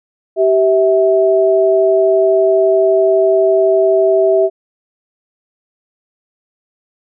sine tone pair together, 387 / 650.9 Hz, G4 / E5, -22 / -22 cents, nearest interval major sixth, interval 900 cents, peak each -11 dBFS, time 0.36-4.5 s, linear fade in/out 50 ms, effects none

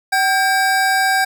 square tone pair together, 765.2 / 1600 Hz, G5 / G6, -42 / +35 cents, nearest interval octave + minor second, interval 1277 cents, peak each -17 dBFS, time 0.12-1.25 s, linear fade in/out 10 ms, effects none

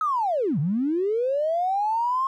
triangle linear two-way sweep, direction down then up, 1300 to 133 to 1081 Hz, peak -17 dBFS, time 0.01-2.27 s, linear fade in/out 2 ms, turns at 0.59 s, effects tanh soft clip ceiling -19 dBFS

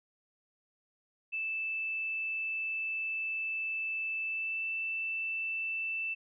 sine tone with pitch glide, 2637 to 2655 Hz, E7 to E7, 0 to +12 cents, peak -32 dBFS, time 1.32-6.15 s, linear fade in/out 20 ms, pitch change +12 cents, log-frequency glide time 4.24-4.67 s, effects none

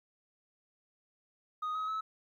sine tone with pitch steps, 1244.5 / 1270.6 / 1297.3 Hz, D#6 / D#6 / E6, 0 / +36 / -28 cents, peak -30 dBFS, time 1.62-2.01 s, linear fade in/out 10 ms, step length 130 ms, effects tanh soft clip ceiling -32 dBFS + 12-bit

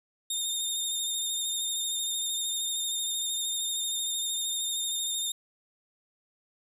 20% pulse tone with vibrato, 3661 Hz, A#7, 32 cents flat, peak -23 dBFS, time 0.3-5.32 s, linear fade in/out 5 ms, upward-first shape sine, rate 13 Hz, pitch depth 27 cents each way, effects none

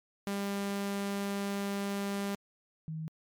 sawtooth / sine tone pair in turn, 199.7 / 158.5 Hz, G3 / D#3, +32 / +32 cents, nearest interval major third, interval 400 cents, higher first, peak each -28 / -35 dBFS, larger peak first, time 0.27-2.35 / 2.88-3.08 s, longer first, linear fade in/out 0 ms, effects MP3 96 kbps

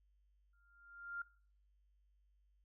sine tone with exponential growth, 1396.9 Hz, F6, in tune, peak -39 dBFS, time 0.53-1.22 s, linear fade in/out 5 ms, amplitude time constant 150 ms, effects noise-tail reverb RT60 0.5 s tail -21 dB re dry + added 50 Hz sine -70 dBFS peak until 2.64 s

